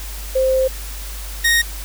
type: tone pair in turn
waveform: sine / sawtooth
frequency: 523.3 / 1864.8 Hz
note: C5 / A#6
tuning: 0 / 0 cents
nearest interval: octave + minor seventh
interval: 2200 cents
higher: second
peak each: -13 / -9 dBFS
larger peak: second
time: 0.35-0.68 / 1.44-1.62 s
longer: first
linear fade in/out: 10 ms
effects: added 50 Hz sine -28 dBFS peak until 1.84 s + white hiss -34 dBFS RMS until 1.84 s